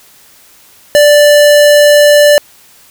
square tone, 587.3 Hz, D5, in tune, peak -3 dBFS, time 0.95-2.38 s, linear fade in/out 0 ms, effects white hiss -42 dBFS RMS until 2.9 s

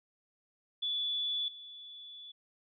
sine tone with level steps, 3447 Hz, A7, 36 cents flat, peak -31 / -46 dBFS, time 0.82-2.32 s, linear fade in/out 10 ms, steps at 1.48 s, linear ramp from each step 2 ms, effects none

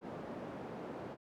white band-pass noise, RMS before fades -45 dBFS, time 0.01-1.17 s, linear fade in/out 50 ms, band 140 to 560 Hz, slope 12 dB/octave, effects none

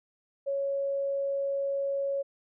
sine tone, 554.4 Hz, C#5, in tune, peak -27 dBFS, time 0.46-2.23 s, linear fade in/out 20 ms, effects none

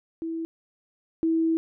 sine tone pair in turn, 327.5 / 325.7 Hz, E4 / E4, -11 / -21 cents, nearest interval unison, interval 10 cents, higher first, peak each -28 / -20 dBFS, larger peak second, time 0.22-0.45 / 1.23-1.57 s, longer second, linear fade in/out 0 ms, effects none

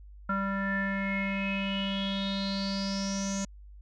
square tone with low-pass filter sweep, 196 Hz, G3, in tune, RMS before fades -31 dBFS, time 0.29-3.45 s, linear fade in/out 5 ms, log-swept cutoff 1400 to 6700 Hz, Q 9.8, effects added 50 Hz sine -46 dBFS peak until 3.81 s

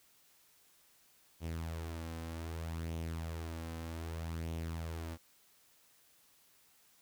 sawtooth tone with flanger, 82.1 Hz, E2, 6 cents flat, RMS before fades -41 dBFS, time 1.4-5.18 s, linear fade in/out 50 ms, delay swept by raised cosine 0.31 to 3.91 ms, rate 0.64 Hz, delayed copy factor +0.5, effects white hiss -67 dBFS RMS until 7.01 s

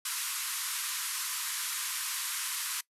white band-pass noise, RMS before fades -35 dBFS, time 0.05-2.81 s, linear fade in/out 5 ms, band 950 to 13000 Hz, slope 96 dB/octave, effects noise-tail reverb RT60 0.1 s tail -21 dB re dry

